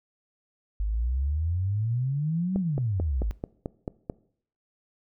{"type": "exponential two-way sweep", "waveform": "sine", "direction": "up then down", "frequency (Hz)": [49.23, 196, 49.23], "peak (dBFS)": -24, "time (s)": [0.8, 3.31], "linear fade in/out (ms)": 0, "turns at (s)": 2.58}
{"type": "click train", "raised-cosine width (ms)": 2, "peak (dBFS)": -17, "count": 8, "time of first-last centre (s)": [2.56, 4.098], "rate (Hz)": 4.55}
{"effects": ["noise-tail reverb RT60 0.6 s tail -21 dB re dry"]}